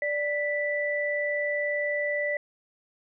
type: tone pair together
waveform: sine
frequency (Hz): 587.3 / 1975.5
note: D5 / B6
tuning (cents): 0 / 0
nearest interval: octave + major sixth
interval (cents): 2100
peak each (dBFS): -28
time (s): 0.02-2.37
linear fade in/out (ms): 2
effects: none